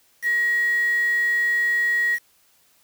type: tone with quantisation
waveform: sine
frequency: 1900 Hz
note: A#6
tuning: 33 cents sharp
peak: -18 dBFS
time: 0.22-2.19 s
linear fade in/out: 50 ms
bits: 6
effects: white hiss -60 dBFS RMS until 2.83 s